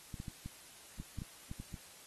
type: clicks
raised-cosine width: 5 ms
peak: -30 dBFS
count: 10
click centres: 0.142 / 0.201 / 0.282 / 0.46 / 1 / 1.187 / 1.219 / 1.514 / 1.6 / 1.742 s
effects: white hiss -56 dBFS RMS until 2.06 s + AAC 32 kbps